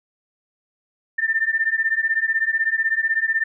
sine beating tone pair, 1786 / 1802 Hz, A6 / A6, +25 / +41 cents, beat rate 16 Hz, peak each -21 dBFS, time 1.18-3.44 s, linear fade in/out 10 ms, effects none

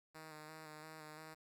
5% pulse tone with vibrato, 155.56 Hz, D#3, in tune, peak -40 dBFS, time 0.14-1.35 s, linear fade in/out 20 ms, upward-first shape square, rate 2.9 Hz, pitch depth 24 cents each way, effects 12-bit

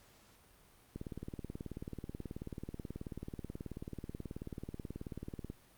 click train, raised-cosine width 3 ms, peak -29 dBFS, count 85, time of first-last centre 0.96-5.501 s, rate 18.5 Hz, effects pink hiss -64 dBFS RMS until 5.77 s + Opus 48 kbps

